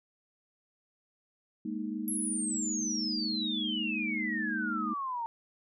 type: chord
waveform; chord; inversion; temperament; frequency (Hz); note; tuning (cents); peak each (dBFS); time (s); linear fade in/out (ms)
sine; Ab suspended second; none; equal; 207.7 / 233.1 / 311.1; Ab3 / Bb3 / Eb4; 0 / 0 / 0; -37; 1.65-4.94; 5
type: exponential sweep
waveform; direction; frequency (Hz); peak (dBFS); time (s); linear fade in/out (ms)
sine; down; 11350 to 902; -32; 2.08-5.26; 0
effects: none